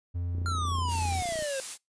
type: tone with pitch glide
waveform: triangle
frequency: 87.31 to 85.81 Hz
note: F2 to F2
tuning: 0 to -30 cents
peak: -27 dBFS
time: 0.14-1.22 s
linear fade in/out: 20 ms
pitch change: -30 cents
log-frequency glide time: 0.48-0.82 s
type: click train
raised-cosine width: 3 ms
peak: -30 dBFS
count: 33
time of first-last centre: 0.35-1.424 s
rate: 29.8 Hz
type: exponential sweep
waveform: square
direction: down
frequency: 1396.9 to 523.3 Hz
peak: -31 dBFS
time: 0.46-1.6 s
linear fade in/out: 0 ms
type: noise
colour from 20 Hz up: blue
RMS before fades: -34 dBFS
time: 0.87-1.78 s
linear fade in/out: 50 ms
effects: noise-tail reverb RT60 0.2 s tail -26 dB re dry + resampled to 22050 Hz